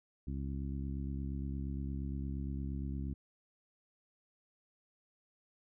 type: harmonic tone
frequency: 68.6 Hz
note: C#2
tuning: 17 cents flat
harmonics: 1 / 2 / 3 / 4 / 5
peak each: -38 / -42 / -44 / -46 / -54 dBFS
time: 0.27-3.14 s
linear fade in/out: 5 ms
effects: none